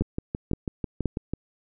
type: two click trains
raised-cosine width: 3 ms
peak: -15 / -11 dBFS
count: 9 / 3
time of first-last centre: 0.02-1.336 / 0.01-1.057 s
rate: 6.08 / 1.91 Hz
effects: none